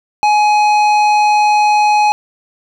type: tone with tanh clipping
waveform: sine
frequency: 840 Hz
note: G#5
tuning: 19 cents sharp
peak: -10 dBFS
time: 0.23-2.12 s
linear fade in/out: 0 ms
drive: 13 dB
effects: none